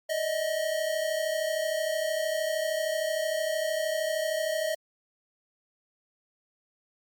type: tone pair together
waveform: square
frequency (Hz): 602.9 / 636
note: D5 / D#5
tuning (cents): +45 / +38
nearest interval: minor second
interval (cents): 93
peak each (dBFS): -33 / -29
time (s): 0.09-4.75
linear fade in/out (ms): 10
effects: Opus 48 kbps